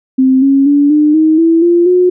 sine tone with pitch steps, 261.6 / 274 / 286.9 / 300.5 / 314.7 / 329.6 / 345.2 / 361.5 Hz, C4 / C#4 / D4 / D4 / D#4 / E4 / F4 / F#4, 0 / -20 / -40 / +40 / +20 / 0 / -20 / -40 cents, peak -5 dBFS, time 0.18-2.1 s, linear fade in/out 10 ms, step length 240 ms, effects none

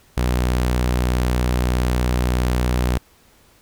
sawtooth tone, 61.6 Hz, B1, 4 cents flat, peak -13 dBFS, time 0.17-2.98 s, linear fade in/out 5 ms, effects pink hiss -54 dBFS RMS until 3.61 s

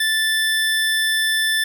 25% pulse tone, 1760 Hz, A6, in tune, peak -13 dBFS, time 0-1.64 s, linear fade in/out 5 ms, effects none

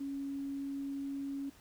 sine tone, 277.2 Hz, C#4, in tune, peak -36 dBFS, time 0-1.5 s, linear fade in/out 10 ms, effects pink hiss -61 dBFS RMS until 1.6 s

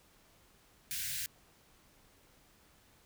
white band-stop noise, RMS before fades -38 dBFS, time 0.91-1.26 s, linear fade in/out 0 ms, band 170 to 1500 Hz, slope 96 dB/octave, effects pink hiss -65 dBFS RMS until 3.05 s

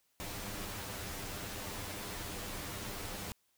pink noise with comb filter, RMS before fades -42 dBFS, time 0.2-3.32 s, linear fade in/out 0 ms, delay 10 ms, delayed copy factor +0.6, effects white hiss -75 dBFS RMS until 3.57 s

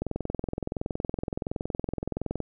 click train, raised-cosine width 2 ms, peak -16 dBFS, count 52, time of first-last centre 0.02-2.403 s, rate 21.4 Hz, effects none

